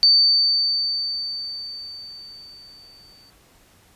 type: tone with exponential decay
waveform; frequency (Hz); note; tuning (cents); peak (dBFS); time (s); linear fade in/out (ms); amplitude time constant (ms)
sine; 4570; D8; -48; -10; 0.03-3.3; 0; 710
effects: pink hiss -55 dBFS RMS until 3.95 s + resampled to 32000 Hz